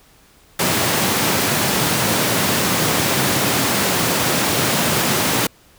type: high-pass noise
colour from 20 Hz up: pink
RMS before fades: -18 dBFS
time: 0.59-5.47 s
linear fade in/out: 5 ms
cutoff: 110 Hz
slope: 24 dB/octave
effects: pink hiss -51 dBFS RMS until 5.78 s